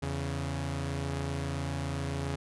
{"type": "tone pair together", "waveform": "sawtooth", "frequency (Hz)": [82.98, 138.59], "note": ["E2", "C#3"], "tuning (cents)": [12, 0], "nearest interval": "major sixth", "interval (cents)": 888, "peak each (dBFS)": [-31, -30], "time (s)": [0.02, 2.36], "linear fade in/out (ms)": 10, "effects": ["resampled to 24000 Hz"]}